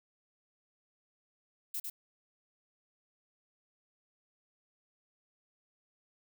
violet noise with echo, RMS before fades -37 dBFS, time 1.74-1.8 s, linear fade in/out 5 ms, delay 100 ms, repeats 1, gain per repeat -3 dB, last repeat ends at 1.9 s, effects none

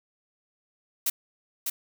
blue noise with echo, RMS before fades -25 dBFS, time 1.06-1.1 s, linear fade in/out 5 ms, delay 600 ms, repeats 1, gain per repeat -4 dB, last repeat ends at 1.7 s, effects none

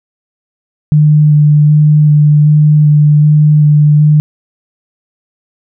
sine tone with vibrato, 150 Hz, D3, 37 cents sharp, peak -3 dBFS, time 0.92-4.2 s, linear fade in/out 0 ms, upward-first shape square, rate 1.3 Hz, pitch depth 11 cents each way, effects none

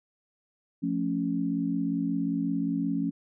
sine chord, F augmented, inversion none, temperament equal, 174.61 / 220 / 277.2 Hz, F3 / A3 / C#4, 0 / 0 / 0 cents, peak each -31 / -32 / -28 dBFS, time 0.82-3.11 s, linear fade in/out 20 ms, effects none

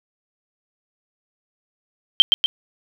sine tone with echo, 3136 Hz, G7, in tune, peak -4 dBFS, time 2.2-2.22 s, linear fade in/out 0 ms, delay 120 ms, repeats 2, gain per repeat -5 dB, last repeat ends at 2.46 s, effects none

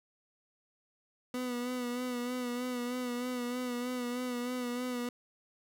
30% pulse tone with vibrato, 246.9 Hz, B3, in tune, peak -31 dBFS, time 1.34-5.09 s, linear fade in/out 2 ms, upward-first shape sine, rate 3.2 Hz, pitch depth 37 cents each way, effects none

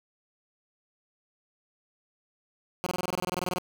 10% pulse tone bursts, 181 Hz, F#3, 38 cents flat, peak -20 dBFS, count 16, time 2.84-3.584 s, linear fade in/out 0 ms, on 24 ms, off 24 ms, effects none

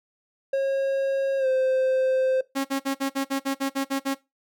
triangle tone with pitch glide, 543 to 521.5 Hz, C#5 to C5, -36 to -6 cents, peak -18 dBFS, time 0.53-2.41 s, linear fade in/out 5 ms, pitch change -70 cents, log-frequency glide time 1.38-1.47 s
sawtooth tone bursts, 272.6 Hz, C#4, 29 cents flat, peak -19 dBFS, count 11, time 2.55-4.149 s, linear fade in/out 20 ms, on 99 ms, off 51 ms
effects noise-tail reverb RT60 0.2 s tail -18 dB re dry

